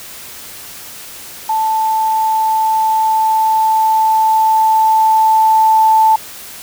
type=tone with level ramp; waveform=sine; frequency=880 Hz; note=A5; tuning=in tune; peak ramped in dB=-12 to -6 dBFS; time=1.49-6.16 s; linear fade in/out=5 ms; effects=white hiss -32 dBFS RMS until 6.62 s